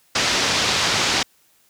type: low-pass noise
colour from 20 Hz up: white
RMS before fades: -20 dBFS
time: 0.15-1.23 s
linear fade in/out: 5 ms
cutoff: 5700 Hz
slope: 24 dB/octave
effects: white hiss -59 dBFS RMS until 1.69 s + high-pass 60 Hz 12 dB/octave